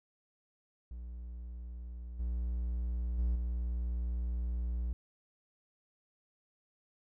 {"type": "tone with level steps", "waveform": "triangle", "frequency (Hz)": 59.7, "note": "A#1", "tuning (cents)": 42, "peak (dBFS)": [-39, -30, -26, -30], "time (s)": [0.91, 4.93], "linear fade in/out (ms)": 0, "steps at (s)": [2.19, 3.18, 3.35], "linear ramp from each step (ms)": 10, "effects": []}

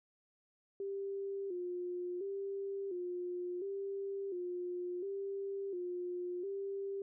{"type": "tone with vibrato", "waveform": "sine", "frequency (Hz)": 374.9, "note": "F#4", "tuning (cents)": 23, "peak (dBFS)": -37, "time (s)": [0.8, 7.02], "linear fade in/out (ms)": 2, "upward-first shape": "square", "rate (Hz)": 0.71, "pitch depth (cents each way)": 88, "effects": []}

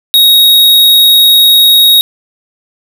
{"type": "tone", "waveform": "square", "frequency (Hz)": 3770, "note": "A#7", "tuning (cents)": 19, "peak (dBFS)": -3, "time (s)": [0.14, 2.01], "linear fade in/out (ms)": 0, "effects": []}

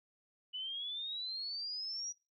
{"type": "exponential sweep", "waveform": "sine", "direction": "up", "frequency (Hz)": [2960, 5820], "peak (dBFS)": -38, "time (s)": [0.53, 2.13], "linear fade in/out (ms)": 20, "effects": ["noise-tail reverb RT60 0.3 s tail -25 dB re dry"]}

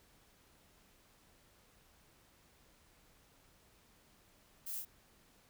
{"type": "noise with echo", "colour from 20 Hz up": "violet", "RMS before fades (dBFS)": -44, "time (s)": [4.66, 4.8], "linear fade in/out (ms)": 10, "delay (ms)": 26, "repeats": 2, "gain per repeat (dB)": -2, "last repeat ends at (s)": 4.852, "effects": ["pink hiss -67 dBFS RMS until 5.49 s"]}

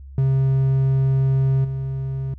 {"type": "tone with level steps", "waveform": "triangle", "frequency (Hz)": 134.1, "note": "C3", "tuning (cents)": 43, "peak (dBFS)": [-13, -21], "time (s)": [0.18, 2.34], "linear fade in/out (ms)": 2, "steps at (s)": 1.64, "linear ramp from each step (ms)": 10, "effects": ["added 68 Hz sine -36 dBFS peak until 2.38 s"]}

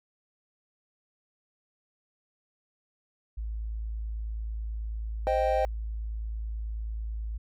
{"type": "tone", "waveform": "sine", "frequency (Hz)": 54.6, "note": "A1", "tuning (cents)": -13, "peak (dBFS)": -31, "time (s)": [3.37, 7.38], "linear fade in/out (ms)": 10}
{"type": "chord", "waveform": "triangle", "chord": "C minor", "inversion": "none", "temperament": "equal", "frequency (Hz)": [523.3, 622.3, 784], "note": ["C5", "Eb5", "G5"], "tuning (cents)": [0, 0, 0], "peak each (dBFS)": -26, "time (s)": [5.27, 5.65], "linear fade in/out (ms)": 0}
{"effects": []}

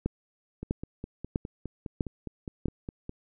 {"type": "two click trains", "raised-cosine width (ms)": 3, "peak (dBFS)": [-14, -23], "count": [5, 13], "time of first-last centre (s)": [[0.06, 2.657], [0.63, 3.094]], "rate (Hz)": [1.54, 4.87], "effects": []}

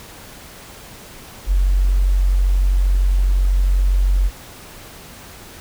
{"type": "tone", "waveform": "sine", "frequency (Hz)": 46.25, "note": "F#1", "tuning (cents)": 0, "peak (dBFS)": -12, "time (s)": [1.46, 4.31], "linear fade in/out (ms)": 50, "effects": ["pink hiss -39 dBFS RMS until 5.6 s"]}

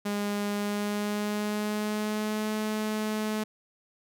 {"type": "tone with pitch glide", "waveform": "sawtooth", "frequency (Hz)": [204.8, 214.9], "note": ["G#3", "A3"], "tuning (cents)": [-24, -41], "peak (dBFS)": -24, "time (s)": [0.05, 3.44], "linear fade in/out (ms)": 10, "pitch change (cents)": 83, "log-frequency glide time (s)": [0.54, 2.52], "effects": []}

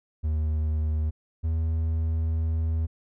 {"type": "tone pair in turn", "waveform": "triangle", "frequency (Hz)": [77.4, 80.58], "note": ["D#2", "E2"], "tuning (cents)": [-9, -39], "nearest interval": "minor second", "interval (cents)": 70, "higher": "second", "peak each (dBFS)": -21, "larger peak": "neither", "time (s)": [[0.23, 1.11], [1.43, 2.87]], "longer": "second", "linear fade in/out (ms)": 20, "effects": []}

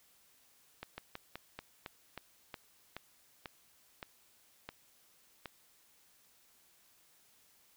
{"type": "slowing click train", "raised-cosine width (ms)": 0.3, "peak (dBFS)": -26, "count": 13, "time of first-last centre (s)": [0.83, 5.458], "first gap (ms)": 150, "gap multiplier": 1.16, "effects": ["white hiss -67 dBFS RMS until 7.76 s"]}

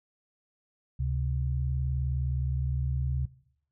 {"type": "tone pair together", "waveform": "sine", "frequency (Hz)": [70.64, 130], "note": ["C#2", "C3"], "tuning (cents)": [33, -11], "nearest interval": "major seventh", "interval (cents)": 1056, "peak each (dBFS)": [-29, -30], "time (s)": [0.99, 3.26], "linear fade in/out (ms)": 10, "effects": ["noise-tail reverb RT60 0.7 s tail -19 dB re dry"]}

